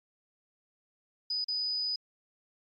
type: tone with dropouts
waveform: sine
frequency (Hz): 4978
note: D#8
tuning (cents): 0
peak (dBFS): -29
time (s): 1.3-1.96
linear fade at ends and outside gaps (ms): 5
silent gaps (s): 1.444-1.483
effects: MP3 48 kbps